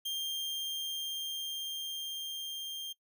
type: tone with level ramp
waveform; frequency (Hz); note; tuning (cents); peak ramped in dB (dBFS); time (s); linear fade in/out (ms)
40% pulse; 3189; G7; +29; -32 to -37; 0.05-2.93; 10
effects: noise-tail reverb RT60 0.1 s tail -21 dB re dry